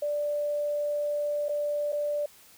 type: tone with dropouts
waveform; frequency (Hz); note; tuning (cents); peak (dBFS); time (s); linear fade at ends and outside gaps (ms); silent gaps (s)
sine; 587.3; D5; 0; -26; 0.02-2.26; 5; 1.485-1.492 / 1.922-1.927
effects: white hiss -55 dBFS RMS until 2.57 s